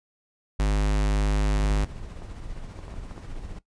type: tone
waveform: square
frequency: 51 Hz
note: G#1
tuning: 31 cents flat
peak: -21 dBFS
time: 0.59-1.85 s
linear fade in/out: 10 ms
type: noise with tremolo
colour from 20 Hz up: brown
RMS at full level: -36 dBFS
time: 1.56-3.59 s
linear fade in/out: 5 ms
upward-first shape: sine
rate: 15 Hz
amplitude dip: 35%
type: clicks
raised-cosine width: 1 ms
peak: -29 dBFS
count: 6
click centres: 2.221 / 2.79 / 2.881 / 2.94 / 3.111 / 3.179 s
effects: noise-tail reverb RT60 0.1 s tail -17 dB re dry + resampled to 22050 Hz